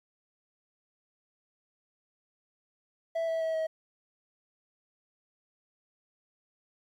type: tone with pitch steps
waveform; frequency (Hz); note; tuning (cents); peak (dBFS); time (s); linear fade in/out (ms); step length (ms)
triangle; 659.3 / 652.5 / 645.7 / 639.1; E5 / E5 / E5 / D#5; 0 / -18 / -36 / +46; -26; 3.15-3.67; 10; 130
effects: 11-bit